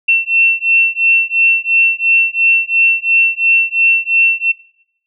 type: beating tone pair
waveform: sine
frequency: 2700 / 2702.9 Hz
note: E7 / E7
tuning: +41 / +43 cents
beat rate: 2.9 Hz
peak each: -13 dBFS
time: 0.08-4.52 s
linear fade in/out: 10 ms
effects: noise-tail reverb RT60 0.7 s tail -20 dB re dry